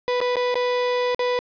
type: tone with dropouts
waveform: 35% pulse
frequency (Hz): 493.9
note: B4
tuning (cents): 0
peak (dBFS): -18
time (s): 0.08-1.39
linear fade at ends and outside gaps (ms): 0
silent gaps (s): 0.204-0.214 / 0.357-0.367 / 0.543-0.555 / 1.147-1.193
effects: resampled to 11025 Hz + 8-bit